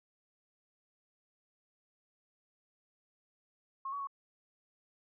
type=tone with pitch steps; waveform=sine; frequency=1080 / 1130 / 1107 Hz; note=C#6 / C#6 / C#6; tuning=-45 / +33 / -3 cents; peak=-36 dBFS; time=3.85-4.072 s; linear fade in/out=5 ms; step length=74 ms; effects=none

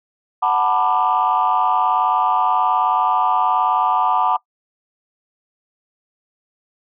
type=chord; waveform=sine; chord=B minor seventh; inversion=second; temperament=just; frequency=740.8 / 889 / 987.8 / 1185.3 Hz; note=F#5 / A5 / B5 / D6; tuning=+2 / +18 / 0 / +16 cents; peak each=-19 dBFS; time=0.42-4.37 s; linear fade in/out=10 ms; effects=noise-tail reverb RT60 0.1 s tail -22 dB re dry + tanh soft clip ceiling -7 dBFS

